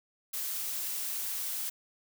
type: noise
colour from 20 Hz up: blue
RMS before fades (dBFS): -35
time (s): 0.33-1.7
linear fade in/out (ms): 10
effects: none